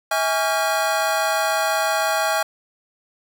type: tone cluster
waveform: square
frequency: 646 / 824 / 1130 / 1392 / 1607 Hz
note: E5 / G#5 / C#6 / F6 / G6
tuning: -35 / -14 / +33 / -6 / +43 cents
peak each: -24 / -24 / -29 / -27 / -29 dBFS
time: 0.11-2.43 s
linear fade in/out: 5 ms
effects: none